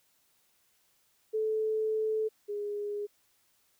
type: tone pair in turn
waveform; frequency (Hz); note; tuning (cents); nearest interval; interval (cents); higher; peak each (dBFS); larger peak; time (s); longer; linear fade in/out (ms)
sine; 435.8 / 412.4; A4 / G#4; -17 / -12; minor second; 95; first; -27 / -32; first; 1.33-2.29 / 2.48-3.07; first; 20
effects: white hiss -70 dBFS RMS until 3.79 s